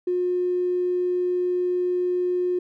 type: tone with tanh clipping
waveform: triangle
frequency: 359.3 Hz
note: F4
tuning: 49 cents sharp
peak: -20 dBFS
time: 0.07-2.59 s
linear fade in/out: 5 ms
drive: 2 dB
effects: none